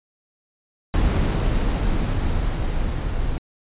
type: noise with level ramp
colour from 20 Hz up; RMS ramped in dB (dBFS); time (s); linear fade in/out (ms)
brown; -17 to -25; 0.94-3.38; 0
effects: resampled to 8000 Hz